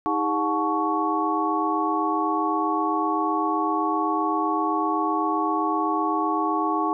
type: tone cluster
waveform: sine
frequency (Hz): 317.4 / 405.2 / 724 / 869 / 1113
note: D#4 / G#4 / F#5 / A5 / C#6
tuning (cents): +35 / -43 / -38 / -22 / +7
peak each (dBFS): -26 / -31 / -29 / -28 / -25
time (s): 0.06-6.93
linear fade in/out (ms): 0
effects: none